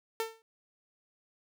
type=tone with exponential decay; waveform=sawtooth; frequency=448.9 Hz; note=A4; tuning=35 cents sharp; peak=-24 dBFS; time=0.2-0.42 s; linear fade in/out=1 ms; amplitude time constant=47 ms; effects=none